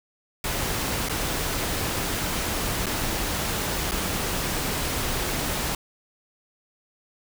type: noise with dropouts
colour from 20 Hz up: pink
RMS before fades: -27 dBFS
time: 0.44-5.75 s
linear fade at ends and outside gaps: 2 ms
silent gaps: 1.087-1.095 / 2.859-2.866 / 3.912-3.918 s
effects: none